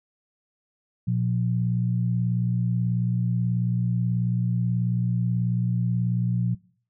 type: tone pair together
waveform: sine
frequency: 119.6 / 178.01 Hz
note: A#2 / F3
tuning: +45 / +33 cents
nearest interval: perfect fifth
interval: 688 cents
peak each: -23 / -25 dBFS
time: 1.07-6.55 s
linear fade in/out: 10 ms
effects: noise-tail reverb RT60 0.5 s tail -22 dB re dry